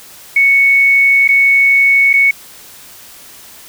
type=tone with dropouts; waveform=sine; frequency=2217 Hz; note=C#7; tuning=in tune; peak=-6 dBFS; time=0.36-2.31 s; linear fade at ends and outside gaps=5 ms; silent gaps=1.278-1.288 / 2.131-2.137 s; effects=white hiss -37 dBFS RMS until 3.68 s